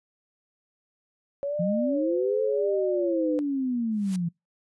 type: tone with vibrato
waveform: sine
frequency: 554.4 Hz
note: C#5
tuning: in tune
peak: -26 dBFS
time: 1.43-3.39 s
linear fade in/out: 0 ms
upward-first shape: sine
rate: 0.91 Hz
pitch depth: 170 cents each way
type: linear two-way sweep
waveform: sine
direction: up then down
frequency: 164.81 to 440 to 164.81 Hz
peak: -24 dBFS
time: 1.59-4.29 s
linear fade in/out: 10 ms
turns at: 2.41 s
type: noise with exponential growth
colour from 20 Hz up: white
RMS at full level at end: -38 dBFS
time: 3.91-4.16 s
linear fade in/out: 2 ms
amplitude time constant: 54 ms
effects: noise-tail reverb RT60 0.2 s tail -26 dB re dry + resampled to 24000 Hz